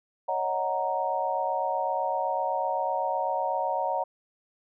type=chord; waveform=sine; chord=D# minor seventh; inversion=third; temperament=equal; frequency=554.4 / 622.3 / 740 / 932.3 Hz; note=C#5 / D#5 / F#5 / A#5; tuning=0 / 0 / 0 / 0 cents; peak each=-32 / -33 / -30 / -29 dBFS; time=0.28-4.04 s; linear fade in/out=10 ms; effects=none